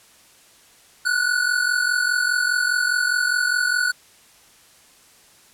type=tone pair together; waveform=square; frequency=1445 / 1489.9 Hz; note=F#6 / F#6; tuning=-41 / +12 cents; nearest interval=minor second; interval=53 cents; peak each=-23 / -21 dBFS; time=1.05-3.92 s; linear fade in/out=10 ms; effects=white hiss -52 dBFS RMS until 5.53 s + low-pass 11000 Hz 12 dB/octave